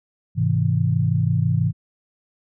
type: chord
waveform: sine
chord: Ab augmented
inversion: none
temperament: just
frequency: 103.83 / 129.78 / 162.23 Hz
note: Ab2 / C3 / E3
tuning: 0 / -14 / -27 cents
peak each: -21 dBFS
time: 0.35-1.73 s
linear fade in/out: 50 ms
effects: none